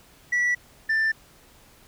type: tone pair in turn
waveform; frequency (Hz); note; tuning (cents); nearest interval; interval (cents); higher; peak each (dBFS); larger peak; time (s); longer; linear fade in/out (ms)
sine; 1951 / 1776; B6 / A6; -22 / +16; major second; 162; first; -17; neither; 0.32-0.55 / 0.89-1.12; neither; 10
effects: tanh soft clip ceiling -19 dBFS + pink hiss -54 dBFS RMS until 1.87 s